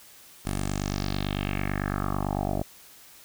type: tone with low-pass filter sweep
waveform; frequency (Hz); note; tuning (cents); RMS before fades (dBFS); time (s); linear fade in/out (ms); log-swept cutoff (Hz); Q
10% pulse; 49; G1; 0; -29; 0.45-2.63; 10; 11000 to 580; 3.5
effects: white hiss -51 dBFS RMS until 3.24 s